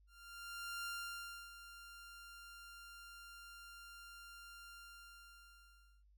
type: tone with ADSR envelope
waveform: sawtooth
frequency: 1393 Hz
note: F6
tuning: 5 cents flat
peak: -38 dBFS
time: 0.07-6.04 s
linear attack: 790 ms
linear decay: 640 ms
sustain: -12 dB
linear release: 1300 ms
effects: added 50 Hz sine -65 dBFS peak until 6.17 s